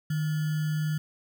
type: tone with sample-and-hold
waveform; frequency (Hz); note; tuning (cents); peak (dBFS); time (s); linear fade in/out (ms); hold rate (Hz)
sine; 153.8; D#3; -20; -25; 0.1-0.98; 5; 1575
effects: none